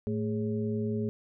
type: harmonic tone with a mistuned harmonic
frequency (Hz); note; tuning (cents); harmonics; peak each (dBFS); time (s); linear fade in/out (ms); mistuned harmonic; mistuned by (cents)
110.3; A2; +5; 1 / 2 / 4 / 5; -33 / -31 / -34 / -46; 0.07-1.09; 0; 4; -110
effects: none